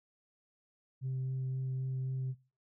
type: tone with vibrato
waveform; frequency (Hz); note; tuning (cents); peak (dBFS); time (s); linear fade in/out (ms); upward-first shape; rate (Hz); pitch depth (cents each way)
sine; 130.81; C3; 0; -31; 1.01-2.35; 50; sine; 3.8; 8
effects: noise-tail reverb RT60 0.3 s tail -18 dB re dry + tanh soft clip ceiling -31 dBFS